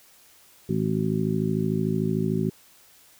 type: harmonic tone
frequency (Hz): 53.4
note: G#1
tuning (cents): +49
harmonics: 2 / 3 / 4 / 5 / 6 / 7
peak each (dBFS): -32 / -26 / -27 / -32 / -40 / -29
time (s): 0.69-2.5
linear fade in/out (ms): 5
effects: white hiss -55 dBFS RMS until 3.19 s